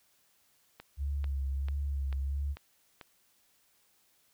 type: click train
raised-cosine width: 0.3 ms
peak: -29 dBFS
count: 6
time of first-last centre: 0.8-3.012 s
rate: 2.26 Hz
type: tone with vibrato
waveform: sine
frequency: 69.3 Hz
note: C#2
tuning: in tune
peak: -30 dBFS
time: 0.97-2.56 s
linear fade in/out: 50 ms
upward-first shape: sine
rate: 1.5 Hz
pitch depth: 41 cents each way
effects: white hiss -69 dBFS RMS until 4.33 s